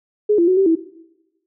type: tone with pitch steps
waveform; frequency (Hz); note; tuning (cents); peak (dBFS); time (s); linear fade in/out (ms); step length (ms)
sine; 419.4 / 341.4 / 370 / 387.1 / 327; G#4 / F4 / F#4 / G4 / E4; +17 / -39 / 0 / -22 / -14; -11; 0.29-0.755; 10; 93
effects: noise-tail reverb RT60 1.0 s tail -18 dB re dry